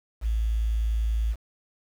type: tone with quantisation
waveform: sine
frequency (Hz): 55.2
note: A1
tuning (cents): +6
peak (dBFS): -22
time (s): 0.21-1.36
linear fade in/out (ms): 50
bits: 8
effects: none